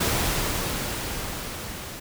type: noise with level ramp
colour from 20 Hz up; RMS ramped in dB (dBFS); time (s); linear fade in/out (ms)
pink; -23 to -37; 0-2; 10
effects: none